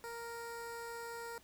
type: tone with notch filter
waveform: 15% pulse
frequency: 466.2 Hz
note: A#4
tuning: in tune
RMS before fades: -45 dBFS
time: 0.04-1.38 s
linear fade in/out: 0 ms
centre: 3100 Hz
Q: 1.1
effects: pink hiss -64 dBFS RMS until 1.43 s